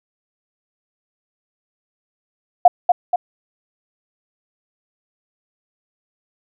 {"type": "tone with echo", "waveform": "sine", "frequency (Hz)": 714, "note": "F5", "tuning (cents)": 38, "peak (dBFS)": -3, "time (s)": [2.65, 2.68], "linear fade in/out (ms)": 5, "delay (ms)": 240, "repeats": 2, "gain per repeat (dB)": -5, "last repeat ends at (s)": 3.16, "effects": []}